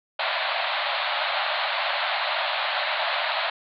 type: band-pass noise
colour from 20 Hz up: pink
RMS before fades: -26 dBFS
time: 0.19-3.5 s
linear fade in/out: 5 ms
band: 580 to 4300 Hz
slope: 96 dB/octave
effects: none